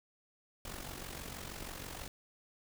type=noise with amplitude modulation; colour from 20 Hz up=pink; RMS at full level=-42 dBFS; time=0.65-2.08 s; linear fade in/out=2 ms; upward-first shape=sine; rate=46.3 Hz; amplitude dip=65%; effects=none